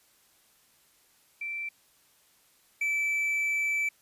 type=tone pair in turn; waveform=sine / triangle; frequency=2340 / 2317 Hz; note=D7 / D7; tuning=-7 / -24 cents; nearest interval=unison; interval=17 cents; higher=first; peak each=-32 / -24 dBFS; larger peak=second; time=1.41-1.69 / 2.81-3.89 s; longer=second; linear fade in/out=5 ms; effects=white hiss -64 dBFS RMS until 4.01 s + resampled to 32000 Hz